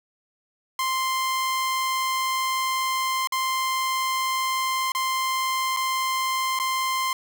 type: tone with dropouts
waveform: sawtooth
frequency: 1046.5 Hz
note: C6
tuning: in tune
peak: -19 dBFS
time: 0.79-7.13 s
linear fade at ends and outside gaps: 2 ms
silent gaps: 3.273-3.322 / 4.92-4.949 / 5.765-5.77 / 6.59-6.598 s
effects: none